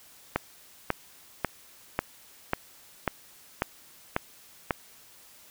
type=click train; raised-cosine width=0.5 ms; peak=-9 dBFS; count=9; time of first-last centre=0.36-4.708 s; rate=1.84 Hz; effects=white hiss -54 dBFS RMS until 5.5 s